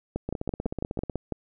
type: two click trains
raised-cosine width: 2 ms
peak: -17 / -15 dBFS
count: 14 / 8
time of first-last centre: 0.29-1.097 / 0.16-1.323 s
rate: 16.1 / 6.02 Hz
effects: none